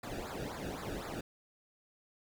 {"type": "noise with flanger", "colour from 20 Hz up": "brown", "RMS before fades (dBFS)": -41, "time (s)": [0.03, 1.21], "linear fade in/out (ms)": 5, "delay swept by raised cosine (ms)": [0.33, 0.98], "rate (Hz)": 3.9, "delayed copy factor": -0.95, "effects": []}